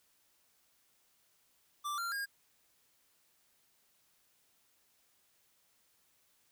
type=tone with pitch steps; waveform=square; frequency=1174 / 1380.1 / 1622.4 Hz; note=D6 / F6 / G#6; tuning=-1 / -21 / -41 cents; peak=-36 dBFS; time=1.84-2.26 s; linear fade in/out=20 ms; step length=140 ms; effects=white hiss -72 dBFS RMS until 6.51 s